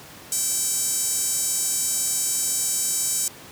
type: tone with high-pass filter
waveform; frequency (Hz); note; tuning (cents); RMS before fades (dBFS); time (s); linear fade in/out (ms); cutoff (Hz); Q
sawtooth; 774; G5; -22; -24; 0.32-3.28; 2; 7500; 3
effects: pink hiss -43 dBFS RMS until 3.51 s + high-pass 100 Hz 12 dB/octave